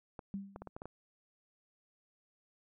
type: clicks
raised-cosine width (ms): 1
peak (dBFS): -30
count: 7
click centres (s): 0.192 / 0.561 / 0.62 / 0.673 / 0.765 / 0.819 / 0.856
type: tone with exponential decay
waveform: sine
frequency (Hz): 197.2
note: G3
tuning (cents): +11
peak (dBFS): -34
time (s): 0.34-0.69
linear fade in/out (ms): 0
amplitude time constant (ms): 74
effects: none